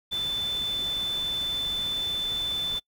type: tone in noise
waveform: sine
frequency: 3520 Hz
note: A7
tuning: in tune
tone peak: -26 dBFS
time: 0.11-2.8 s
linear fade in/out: 20 ms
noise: pink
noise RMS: -41 dBFS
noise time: 0.11-2.8 s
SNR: +12 dB
effects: noise-tail reverb RT60 0.1 s tail -26 dB re dry